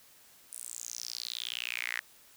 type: tone with high-pass filter sweep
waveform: sawtooth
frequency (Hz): 59.5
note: A#1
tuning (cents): +36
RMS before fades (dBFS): -39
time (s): 0.52-2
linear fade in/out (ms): 5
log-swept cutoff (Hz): 9800 to 1800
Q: 5.9
effects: white hiss -59 dBFS RMS until 2.36 s